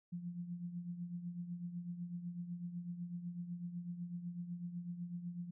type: tone with tremolo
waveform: sine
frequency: 174.61 Hz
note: F3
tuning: in tune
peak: -38 dBFS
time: 0.12-5.51 s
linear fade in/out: 10 ms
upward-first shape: triangle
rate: 8 Hz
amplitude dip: 70%
effects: none